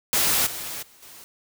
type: noise with level steps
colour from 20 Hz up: white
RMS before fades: -21 / -33 / -53 / -45 dBFS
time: 0.13-1.24 s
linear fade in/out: 0 ms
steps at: 0.46 / 0.82 / 1.02 s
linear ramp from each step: 10 ms
effects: none